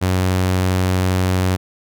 sawtooth tone, 92.5 Hz, F#2, in tune, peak -11 dBFS, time 0.01-1.57 s, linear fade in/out 20 ms, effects none

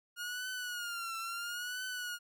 sawtooth tone with vibrato, 1424 Hz, F6, 33 cents sharp, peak -34 dBFS, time 0.16-2.19 s, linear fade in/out 50 ms, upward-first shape triangle, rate 0.74 Hz, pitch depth 110 cents each way, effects none

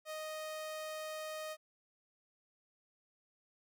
sawtooth tone, 622.3 Hz, D#5, in tune, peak -37 dBFS, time 0.05-1.57 s, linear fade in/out 50 ms, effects none

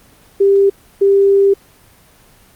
sine tone bursts at uneven times, 395.6 Hz, G4, 16 cents sharp, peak -7 dBFS, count 2, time 0.4-0.7 / 1.01-1.54 s, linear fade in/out 10 ms, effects pink hiss -47 dBFS RMS until 2.55 s + Opus 24 kbps

